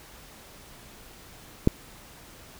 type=click; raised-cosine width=3 ms; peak=-4 dBFS; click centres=1.674 s; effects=pink hiss -49 dBFS RMS until 2.59 s